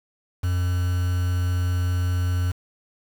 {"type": "tone with quantisation", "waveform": "triangle", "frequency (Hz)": 89.5, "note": "F2", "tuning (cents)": 43, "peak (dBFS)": -18, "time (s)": [0.43, 2.52], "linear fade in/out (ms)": 10, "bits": 6, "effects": []}